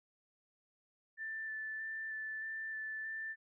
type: tone with vibrato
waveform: sine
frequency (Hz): 1764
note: A6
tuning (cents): +4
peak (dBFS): -39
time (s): 1.17-3.36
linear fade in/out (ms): 50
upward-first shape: square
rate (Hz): 1.6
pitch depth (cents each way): 10
effects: none